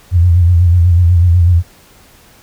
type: tone with vibrato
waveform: sine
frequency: 87.1 Hz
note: F2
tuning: 4 cents flat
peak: -5 dBFS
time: 0.11-1.63 s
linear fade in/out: 50 ms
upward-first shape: sine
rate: 8.1 Hz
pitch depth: 70 cents each way
effects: pink hiss -44 dBFS RMS until 2.42 s